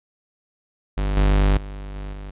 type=tone with level steps; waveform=45% pulse; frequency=49.41 Hz; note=G1; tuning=14 cents sharp; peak=-20 / -14 / -31 / -29 / -32 dBFS; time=0.97-2.31 s; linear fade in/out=10 ms; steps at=1.17 / 1.57 / 1.95 / 2.13 s; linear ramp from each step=2 ms; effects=resampled to 8000 Hz